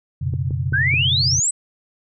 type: chord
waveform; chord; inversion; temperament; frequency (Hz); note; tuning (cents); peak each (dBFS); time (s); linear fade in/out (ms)
sine; F# suspended fourth; none; equal with one note detuned; 90.44 / 123.47 / 138.59; F#2 / B2 / C#3; -39 / 0 / 0; -24; 0.21-1.4; 10
type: clicks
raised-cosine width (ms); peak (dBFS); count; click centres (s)
3; -18; 4; 0.338 / 0.508 / 0.724 / 0.94
type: exponential sweep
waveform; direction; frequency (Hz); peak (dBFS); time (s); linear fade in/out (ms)
sine; up; 1500 to 8270; -16; 0.73-1.51; 10
effects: none